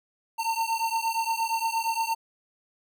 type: beating tone pair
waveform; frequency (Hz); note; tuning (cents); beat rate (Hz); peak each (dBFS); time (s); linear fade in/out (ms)
square; 902 / 910.6; A5 / A#5; +43 / -41; 8.6; -29; 0.38-2.15; 20
effects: none